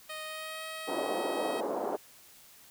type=tone with pitch glide; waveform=10% pulse; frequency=622.3 to 635.4 Hz; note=D#5 to D#5; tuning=0 to +36 cents; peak=-30 dBFS; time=0.09-1.61 s; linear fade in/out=10 ms; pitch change=+36 cents; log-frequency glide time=0.23-0.65 s
type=band-pass noise; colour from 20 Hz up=white; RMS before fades=-33 dBFS; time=0.87-1.97 s; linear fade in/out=20 ms; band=290 to 770 Hz; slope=24 dB/octave
effects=white hiss -56 dBFS RMS until 2.7 s